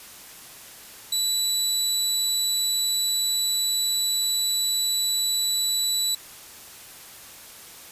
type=tone; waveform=25% pulse; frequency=3951 Hz; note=B7; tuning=in tune; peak=-18 dBFS; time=1.12-6.15 s; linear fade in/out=5 ms; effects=white hiss -44 dBFS RMS until 7.91 s + resampled to 32000 Hz